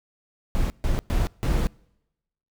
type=noise bursts at uneven times; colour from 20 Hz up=brown; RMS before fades=-22 dBFS; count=4; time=0.55-0.7 / 0.84-0.99 / 1.1-1.27 / 1.43-1.67 s; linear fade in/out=0 ms; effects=noise-tail reverb RT60 0.9 s tail -26 dB re dry